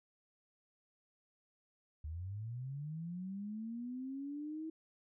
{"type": "linear sweep", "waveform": "sine", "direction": "up", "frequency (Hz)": [73, 322.8], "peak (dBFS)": -40, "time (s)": [2.04, 4.7], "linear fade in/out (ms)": 5, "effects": []}